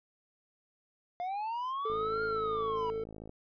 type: linear two-way sweep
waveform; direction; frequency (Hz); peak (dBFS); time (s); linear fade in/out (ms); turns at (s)
triangle; up then down; 698.5 to 1416 to 961; -31; 1.2-2.9; 0; 2.24
type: tone with pitch glide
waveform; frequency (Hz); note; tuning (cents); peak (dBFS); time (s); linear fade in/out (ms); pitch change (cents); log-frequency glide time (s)
triangle; 440 to 444.6; A4 to A4; 0 to +18; -31; 1.85-3.04; 5; +18; 2.36-2.75
type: click train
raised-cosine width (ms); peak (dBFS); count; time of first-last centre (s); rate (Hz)
2; -33; 76; 1.9-3.294; 53.8
effects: resampled to 11025 Hz